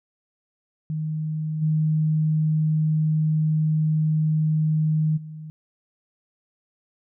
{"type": "tone with level steps", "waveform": "sine", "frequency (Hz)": 155.56, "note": "D#3", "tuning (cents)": 0, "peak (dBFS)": [-24, -18, -34], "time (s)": [0.9, 5.5], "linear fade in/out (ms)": 0, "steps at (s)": [1.61, 5.16], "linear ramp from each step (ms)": 20, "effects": []}